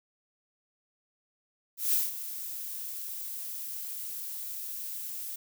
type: noise with ADSR envelope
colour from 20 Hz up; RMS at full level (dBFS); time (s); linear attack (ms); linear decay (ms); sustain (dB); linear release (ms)
violet; -25; 1.77-5.36; 160; 180; -13; 4
effects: none